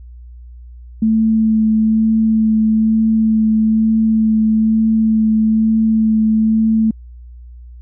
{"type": "tone with vibrato", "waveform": "sine", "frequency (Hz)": 220, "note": "A3", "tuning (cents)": 0, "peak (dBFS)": -10, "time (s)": [1.02, 6.91], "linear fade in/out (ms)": 5, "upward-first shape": "sine", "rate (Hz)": 1.1, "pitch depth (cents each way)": 12, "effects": ["added 60 Hz sine -33 dBFS peak until 7.81 s"]}